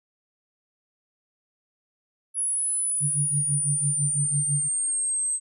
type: exponential sweep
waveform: sine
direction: down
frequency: 10360 to 8230 Hz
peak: -23 dBFS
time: 2.34-5.4 s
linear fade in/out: 50 ms
type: tone with tremolo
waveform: sine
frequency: 144.9 Hz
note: D3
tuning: 23 cents flat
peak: -22 dBFS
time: 3-4.69 s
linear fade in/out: 50 ms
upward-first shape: sine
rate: 6 Hz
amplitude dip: 95%
effects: none